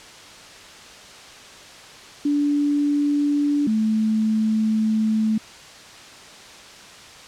sine tone pair in turn, 290 / 218.3 Hz, D4 / A3, -22 / -13 cents, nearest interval perfect fourth, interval 491 cents, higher first, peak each -17 dBFS, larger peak neither, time 2.25-3.67 / 3.67-5.38 s, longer second, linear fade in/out 5 ms, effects white hiss -42 dBFS RMS until 7.27 s + low-pass 6000 Hz 12 dB/octave

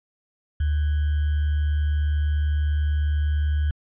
sine tone with sample-and-hold, 74.5 Hz, D2, 25 cents sharp, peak -19 dBFS, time 0.6-3.71 s, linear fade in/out 5 ms, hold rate 1575 Hz, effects resampled to 8000 Hz

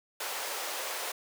pink high-pass noise, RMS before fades -36 dBFS, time 0.2-1.12 s, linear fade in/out 5 ms, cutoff 480 Hz, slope 24 dB/octave, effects none

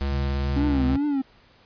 violet noise, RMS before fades -33 dBFS, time 0-0.6 s, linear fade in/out 10 ms
square tone, 69.3 Hz, C#2, in tune, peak -24 dBFS, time 0.01-0.96 s, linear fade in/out 0 ms
sine tone with tremolo, 130 Hz, C3, 11 cents flat, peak -28 dBFS, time 0.11-0.98 s, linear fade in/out 10 ms, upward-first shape sine, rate 2.9 Hz, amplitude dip 45%
triangle tone with vibrato, 274.7 Hz, C#4, 16 cents flat, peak -19 dBFS, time 0.56-1.22 s, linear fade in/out 10 ms, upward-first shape triangle, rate 2.5 Hz, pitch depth 150 cents each way
effects pink hiss -56 dBFS RMS until 1.65 s + resampled to 11025 Hz

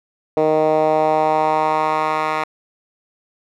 10% pulse tone with band-pass filter sweep, 155.5 Hz, D#3, 1 cent flat, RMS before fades -17 dBFS, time 0.37-2.44 s, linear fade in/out 2 ms, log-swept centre 510 to 1400 Hz, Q 2.1, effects none

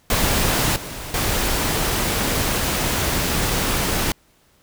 pink noise with level steps, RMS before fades -19 / -32 / -21 dBFS, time 0.1-4.12 s, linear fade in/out 2 ms, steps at 0.76 / 1.14 s, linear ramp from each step 2 ms, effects pink hiss -58 dBFS RMS until 4.62 s

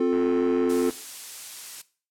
triangle chord, F major, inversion second, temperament equal with one note detuned, 261.6 / 354.3 / 440 Hz, C4 / F4 / A4, 0 / +25 / 0 cents, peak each -22 dBFS, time 0-0.9 s, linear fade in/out 5 ms
click train, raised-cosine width 0.5 ms, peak -25 dBFS, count 85, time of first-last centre 0.13-0.908 s, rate 108 Hz
blue noise, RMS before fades -35 dBFS, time 0.69-1.82 s, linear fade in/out 10 ms
effects noise-tail reverb RT60 0.4 s tail -18 dB re dry + low-pass 10000 Hz 12 dB/octave

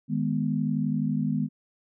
sine chord, G# minor, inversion second, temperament equal, 155.56 / 207.7 / 246.9 Hz, D#3 / G#3 / B3, 0 / 0 / 0 cents, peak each -28 dBFS, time 0.08-1.49 s, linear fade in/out 50 ms, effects none

